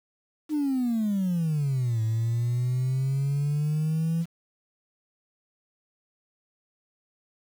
sine exponential two-way sweep, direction down then up, 311.7 to 110 to 168.5 Hz, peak -21 dBFS, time 0.49-4.26 s, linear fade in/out 50 ms, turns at 2.02 s, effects tanh soft clip ceiling -21 dBFS + 8-bit

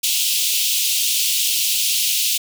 pink high-pass noise, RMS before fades -19 dBFS, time 0.03-2.38 s, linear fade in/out 10 ms, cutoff 2700 Hz, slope 48 dB/octave, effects none

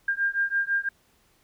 sine beating tone pair, 1600 / 1606 Hz, G6 / G6, +35 / +41 cents, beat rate 6 Hz, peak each -26 dBFS, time 0.08-0.89 s, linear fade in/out 5 ms, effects pink hiss -64 dBFS RMS until 1.43 s

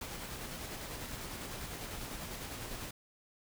pink noise with tremolo, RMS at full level -42 dBFS, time 0.01-2.91 s, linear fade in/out 5 ms, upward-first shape square, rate 10 Hz, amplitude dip 25%, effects none

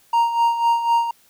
triangle tone with tremolo, 932.3 Hz, A#5, in tune, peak -11 dBFS, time 0.13-1.11 s, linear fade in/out 5 ms, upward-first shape sine, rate 4 Hz, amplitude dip 65%, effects white hiss -56 dBFS RMS until 1.29 s

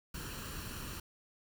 pink noise with comb filter, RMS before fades -43 dBFS, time 0.14-1 s, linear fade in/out 5 ms, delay 0.7 ms, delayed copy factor +0.6, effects none

